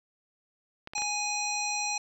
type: clicks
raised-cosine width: 0.3 ms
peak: -24 dBFS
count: 4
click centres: 0.874 / 0.935 / 0.981 / 1.02 s
type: harmonic tone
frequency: 830.6 Hz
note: G#5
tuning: in tune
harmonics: 1 / 3 / 5 / 7 / 9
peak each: -34 / -34 / -36 / -34 / -39 dBFS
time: 0.95-1.98 s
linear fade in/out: 5 ms
effects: 10-bit